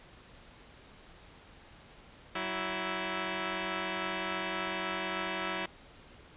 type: tone pair together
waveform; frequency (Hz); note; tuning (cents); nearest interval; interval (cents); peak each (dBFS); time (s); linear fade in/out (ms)
5% pulse; 187.9 / 329.7; F#3 / E4; +27 / 0; minor seventh; 973; -25 / -23; 2.35-5.66; 5
effects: pink hiss -55 dBFS RMS until 6.36 s + resampled to 8000 Hz